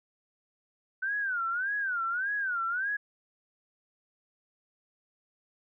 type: tone with vibrato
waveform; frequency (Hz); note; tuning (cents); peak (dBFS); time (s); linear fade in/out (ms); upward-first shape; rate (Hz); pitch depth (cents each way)
sine; 1500; F#6; +23; -28; 1.02-2.97; 10; sine; 1.7; 190
effects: none